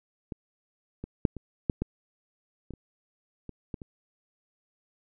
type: clicks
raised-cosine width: 3 ms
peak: -22 / -23 / -8 / -25 / -11 / -15 / -26 / -30 / -26 / -21 / -28 dBFS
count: 11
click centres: 0.322 / 1.04 / 1.252 / 1.367 / 1.698 / 1.82 / 2.707 / 2.737 / 3.493 / 3.742 / 3.818 s
effects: none